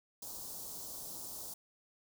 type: band-stop noise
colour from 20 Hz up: white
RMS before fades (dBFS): -45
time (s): 0.22-1.54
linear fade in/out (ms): 5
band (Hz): 1000 to 4600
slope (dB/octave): 24
effects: none